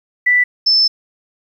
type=tone pair in turn; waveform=sine; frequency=1975.5 / 5274 Hz; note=B6 / E8; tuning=0 / 0 cents; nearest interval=octave + perfect fourth; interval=1700 cents; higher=second; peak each=-9 dBFS; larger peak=neither; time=0.26-0.44 / 0.66-0.88 s; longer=second; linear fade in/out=10 ms; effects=8-bit